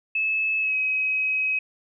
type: tone with pitch glide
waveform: sine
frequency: 2600 to 2541 Hz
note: E7 to D#7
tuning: -24 to +36 cents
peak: -21 dBFS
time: 0.15-1.59 s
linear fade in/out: 5 ms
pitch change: -40 cents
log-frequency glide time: 0.6-0.75 s
effects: none